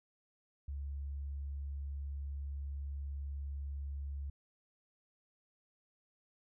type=tone; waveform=sine; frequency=70.2 Hz; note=C#2; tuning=22 cents sharp; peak=-38 dBFS; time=0.68-4.3 s; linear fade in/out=5 ms; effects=none